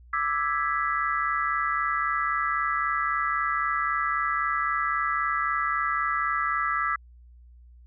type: chord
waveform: sine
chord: E dominant seventh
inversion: third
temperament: equal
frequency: 1174.7 / 1318.5 / 1661.2 / 1975.5 Hz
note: D6 / E6 / G#6 / B6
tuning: 0 / 0 / 0 / 0 cents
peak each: -29 / -27 / -31 / -31 dBFS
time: 0.13-6.96 s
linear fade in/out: 5 ms
effects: added 60 Hz sine -48 dBFS peak until 7.86 s